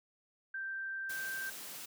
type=tone; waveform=sine; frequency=1568 Hz; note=G6; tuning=in tune; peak=-37 dBFS; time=0.54-1.5 s; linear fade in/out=5 ms
type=high-pass noise; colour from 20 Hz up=white; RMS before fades=-46 dBFS; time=1.09-1.86 s; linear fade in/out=10 ms; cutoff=120 Hz; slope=96 dB/octave
effects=none